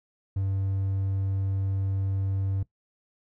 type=tone; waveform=triangle; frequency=97 Hz; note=G2; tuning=18 cents flat; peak=-23 dBFS; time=0.36-2.63 s; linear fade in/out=5 ms; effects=noise-tail reverb RT60 0.1 s tail -18 dB re dry